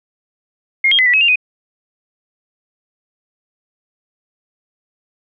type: tone with pitch steps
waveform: sine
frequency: 2136 / 3234 / 2023 / 1950 / 2561 / 2790 / 2498 Hz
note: C7 / G#7 / B6 / B6 / D#7 / F7 / D#7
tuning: +35 / -47 / +41 / -23 / +49 / -2 / +6 cents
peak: -9 dBFS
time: 0.84-1.358 s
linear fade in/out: 5 ms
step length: 74 ms
effects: none

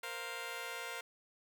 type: chord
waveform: 10% pulse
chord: Bb suspended second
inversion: none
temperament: just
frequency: 466.2 / 524.4 / 699.2 Hz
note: Bb4 / C5 / F5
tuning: 0 / +4 / +2 cents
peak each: -37 / -38 / -39 dBFS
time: 0.03-1.01 s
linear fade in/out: 5 ms
effects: none

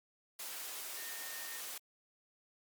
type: tone in noise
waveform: sine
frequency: 1833 Hz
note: A#6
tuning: 30 cents flat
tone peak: -50 dBFS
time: 0.97-1.6 s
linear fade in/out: 5 ms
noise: white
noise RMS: -44 dBFS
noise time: 0.39-1.78 s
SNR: -9 dB
effects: high-pass 400 Hz 12 dB/octave + Opus 48 kbps

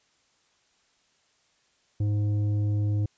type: tone with tanh clipping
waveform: triangle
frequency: 103.83 Hz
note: G#2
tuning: in tune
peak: -24 dBFS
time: 2-3.06 s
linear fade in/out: 5 ms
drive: 12 dB
effects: white hiss -67 dBFS RMS until 3.17 s + resampled to 16000 Hz

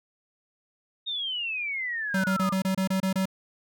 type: exponential sweep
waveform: sine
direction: down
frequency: 3729 to 1174.7 Hz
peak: -28 dBFS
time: 1.06-2.54 s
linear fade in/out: 20 ms
type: tone bursts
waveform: square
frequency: 190 Hz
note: F#3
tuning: 46 cents sharp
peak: -24 dBFS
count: 9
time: 2.14-3.256 s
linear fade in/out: 5 ms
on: 100 ms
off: 27 ms
effects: none

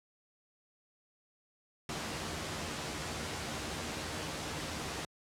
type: noise with comb filter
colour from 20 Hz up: pink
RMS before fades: -38 dBFS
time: 1.89-5.05 s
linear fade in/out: 2 ms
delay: 13 ms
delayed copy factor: +0.5
effects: high-pass 80 Hz 12 dB/octave + low-pass 8000 Hz 12 dB/octave

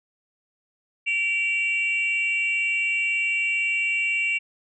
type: tone pair together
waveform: sine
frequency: 2315 / 2753 Hz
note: D7 / F7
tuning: -25 / -25 cents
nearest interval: minor third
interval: 300 cents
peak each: -23 dBFS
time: 1.06-4.39 s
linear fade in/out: 20 ms
effects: tanh soft clip ceiling -15 dBFS

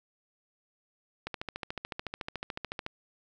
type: click train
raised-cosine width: 0.3 ms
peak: -19 dBFS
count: 23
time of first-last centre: 1.27-2.864 s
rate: 13.8 Hz
effects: none

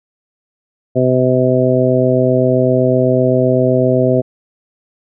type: harmonic tone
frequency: 127.8 Hz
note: C3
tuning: 40 cents flat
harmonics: 1 / 2 / 3 / 4 / 5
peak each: -16 / -16 / -16 / -16 / -16 dBFS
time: 0.95-4.22 s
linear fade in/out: 20 ms
effects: none

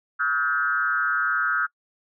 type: tone with frequency modulation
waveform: sine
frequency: 1429 Hz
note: F6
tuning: 39 cents sharp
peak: -20 dBFS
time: 0.19-1.67 s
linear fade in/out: 20 ms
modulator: 140 Hz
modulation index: 1.2
effects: noise-tail reverb RT60 0.1 s tail -26 dB re dry

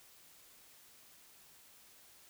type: silence
effects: white hiss -61 dBFS RMS until 2.29 s

